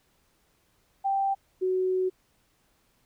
sine tone pair in turn, 784 / 371.8 Hz, G5 / F#4, 0 / +8 cents, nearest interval octave + minor second, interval 1292 cents, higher first, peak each -23 dBFS, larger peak neither, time 1.04-1.35 / 1.61-2.1 s, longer second, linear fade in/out 20 ms, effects pink hiss -68 dBFS RMS until 3.05 s

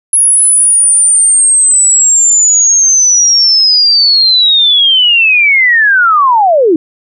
sine linear sweep, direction down, 10548 to 295.9 Hz, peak -4 dBFS, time 0.13-6.76 s, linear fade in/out 2 ms, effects none

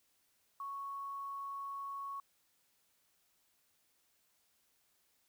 sine tone with quantisation, 1108.7 Hz, C#6, in tune, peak -40 dBFS, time 0.6-2.2 s, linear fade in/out 2 ms, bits 11, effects white hiss -75 dBFS RMS until 5.28 s

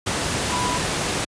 sine tone in noise, 987.8 Hz, B5, in tune, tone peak -24 dBFS, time 0.52-0.78 s, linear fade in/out 10 ms, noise pink, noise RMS -23 dBFS, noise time 0.06-1.25 s, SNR -4 dB, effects high-pass 80 Hz 12 dB/octave + resampled to 22050 Hz

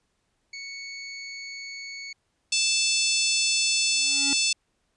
25% pulse tone, 2219 Hz, C#7, 1 cent sharp, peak -32 dBFS, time 0.53-2.13 s, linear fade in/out 5 ms
harmonic tone, 880 Hz, A5, in tune, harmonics 3 / 4 / 5 / 6 / 7 / 8 / 9 / 10, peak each -27 / -30 / -28 / -28 / -30 / -33 / -31 / -36 dBFS, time 2.52-4.53 s, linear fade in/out 5 ms
square tone with exponential growth, 279.6 Hz, C#4, 15 cents sharp, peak -28 dBFS, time 3.82-4.33 s, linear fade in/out 0 ms, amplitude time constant 110 ms
effects pink hiss -73 dBFS RMS until 4.96 s + resampled to 22050 Hz

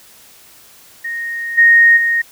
sine tone with level steps, 1860 Hz, A#6, 4 cents flat, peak -20 / -5 / -12 dBFS, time 1.04-2.22 s, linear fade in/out 10 ms, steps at 1.57 / 1.96 s, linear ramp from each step 20 ms, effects white hiss -44 dBFS RMS until 2.31 s

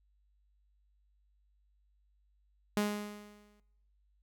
sawtooth tone with exponential decay, 207.7 Hz, G#3, in tune, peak -23 dBFS, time 2.77-3.6 s, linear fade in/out 0 ms, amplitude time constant 180 ms, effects noise-tail reverb RT60 0.9 s tail -20 dB re dry + added 50 Hz sine -68 dBFS peak until 4.22 s

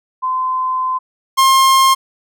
sine / 45% pulse tone pair in turn, 1029 / 1064.7 Hz, C6 / C6, -29 / +30 cents, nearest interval minor second, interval 59 cents, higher second, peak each -15 / -8 dBFS, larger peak second, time 0.22-0.99 / 1.37-1.95 s, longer first, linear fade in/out 20 ms, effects none

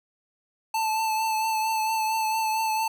square tone with vibrato, 880 Hz, A5, in tune, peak -24 dBFS, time 0.74-2.88 s, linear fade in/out 5 ms, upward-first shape triangle, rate 4.4 Hz, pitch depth 28 cents each way, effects none

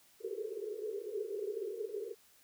white band-pass noise, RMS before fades -40 dBFS, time 0.2-2.15 s, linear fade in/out 50 ms, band 390 to 450 Hz, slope 96 dB/octave, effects white hiss -65 dBFS RMS until 2.43 s

